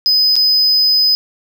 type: tone with dropouts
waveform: triangle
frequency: 5020 Hz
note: D#8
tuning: 15 cents sharp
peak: -8 dBFS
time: 0.06-1.15 s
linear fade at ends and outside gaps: 0 ms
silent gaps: 0.356-0.364 s
effects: none